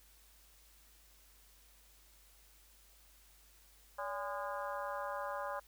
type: harmonic tone with a mistuned harmonic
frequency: 204.4 Hz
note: G#3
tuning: 27 cents flat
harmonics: 3 / 4 / 5 / 6 / 7 / 8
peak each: -42 / -45 / -43 / -46 / -49 / -50 dBFS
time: 3.98-5.6 s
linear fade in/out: 10 ms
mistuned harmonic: 3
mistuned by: -120 cents
effects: added 50 Hz sine -65 dBFS peak until 5.67 s + white hiss -65 dBFS RMS until 5.67 s